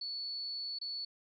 sine tone with dropouts, 4435 Hz, C#8, in tune, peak -37 dBFS, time 0.01-1.05 s, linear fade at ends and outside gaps 5 ms, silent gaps 0.788-0.813 s, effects none

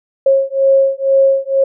sine beating tone pair, 541 / 543.1 Hz, C#5 / C#5, -42 / -36 cents, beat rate 2.1 Hz, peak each -12 dBFS, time 0.26-1.64 s, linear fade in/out 5 ms, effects none

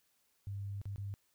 sine tone with dropouts, 99.8 Hz, G2, 32 cents sharp, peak -38 dBFS, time 0.47-1.14 s, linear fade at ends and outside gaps 0 ms, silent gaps 0.815-0.855 / 0.96-0.981 s, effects white hiss -75 dBFS RMS until 1.34 s

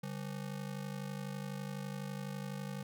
square ring-modulated tone, 167.9 Hz, E3, 32 cents sharp, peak -37 dBFS, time 0.03-2.83 s, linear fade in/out 5 ms, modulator 26 Hz, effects none

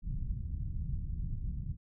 pink low-pass noise, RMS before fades -36 dBFS, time 0.02-1.77 s, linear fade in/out 50 ms, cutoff 150 Hz, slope 24 dB/octave, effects none

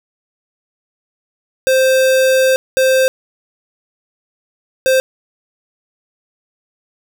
square tone bursts at uneven times, 523.3 Hz, C5, in tune, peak -10 dBFS, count 3, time 1.67-2.56 / 2.77-3.08 / 4.86-5 s, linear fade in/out 0 ms, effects none

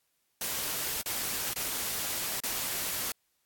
white noise with dropouts, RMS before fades -33 dBFS, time 0.41-3.12 s, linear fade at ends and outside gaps 2 ms, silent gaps 1.016-1.059 / 1.534-1.561 / 2.403-2.435 s, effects white hiss -75 dBFS RMS until 3.45 s + AAC 64 kbps

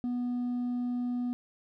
triangle tone with hard clipping, 245.2 Hz, B3, 12 cents flat, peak -28 dBFS, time 0.04-1.33 s, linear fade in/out 0 ms, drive 1 dB, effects none

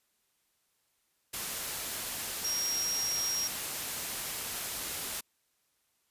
sine tone in noise, 5610 Hz, F8, 7 cents sharp, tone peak -30 dBFS, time 2.44-3.48 s, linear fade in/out 10 ms, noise white, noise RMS -36 dBFS, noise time 1.33-5.21 s, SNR +3 dB, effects white hiss -75 dBFS RMS until 6.1 s + resampled to 32000 Hz

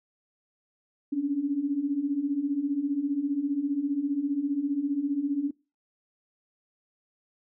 sine beating tone pair, 272.5 / 287.5 Hz, C#4 / D4, -29 / -37 cents, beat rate 15 Hz, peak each -31 / -26 dBFS, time 1.12-5.51 s, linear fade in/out 10 ms, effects noise-tail reverb RT60 0.3 s tail -24 dB re dry

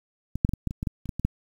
clicks, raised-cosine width 5 ms, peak -16 / -6 / -13 / -15 / -13 / -20 / -16 / -13 / -27 / -16 / -18 / -9 dBFS, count 12, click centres 0.356 / 0.449 / 0.492 / 0.536 / 0.673 / 0.709 / 0.829 / 0.872 / 1.057 / 1.092 / 1.196 / 1.25 s, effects 8-bit

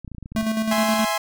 clicks, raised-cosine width 5 ms, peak -23 dBFS, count 11, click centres 0.047 / 0.078 / 0.117 / 0.148 / 0.183 / 0.227 / 0.259 / 0.32 / 0.352 / 0.383 / 0.428 s
square tone with tremolo, 220 Hz, A3, in tune, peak -20 dBFS, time 0.36-1.05 s, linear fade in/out 2 ms, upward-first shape square, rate 9.5 Hz, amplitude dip 45%
sawtooth chord, E augmented, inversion none, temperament equal, 659.3 / 830.6 / 1046.5 Hz, E5 / G#5 / B#5, 0 / 0 / 0 cents, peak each -22 dBFS, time 0.71-1.18 s, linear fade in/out 5 ms
effects none

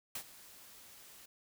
white noise with ADSR envelope, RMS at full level -39 dBFS, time 0.15-1.26 s, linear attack 4 ms, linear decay 74 ms, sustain -17 dB, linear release 7 ms, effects none

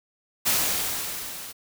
white noise with level ramp, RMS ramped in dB -21 to -39 dBFS, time 0.45-1.53 s, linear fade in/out 20 ms, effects none

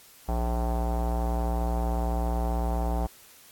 square tone with low-pass filter, 59.2 Hz, A#1, 27 cents sharp, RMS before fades -27 dBFS, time 0.28-3.07 s, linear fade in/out 10 ms, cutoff 800 Hz, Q 4.2, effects white hiss -53 dBFS RMS until 3.51 s + AAC 64 kbps

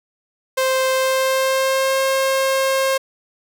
sawtooth tone with pitch glide, 523.3 to 534.6 Hz, C5 to C5, 0 to +37 cents, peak -12 dBFS, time 0.57-2.98 s, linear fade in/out 10 ms, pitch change +37 cents, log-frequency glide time 0.94-1.99 s, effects none

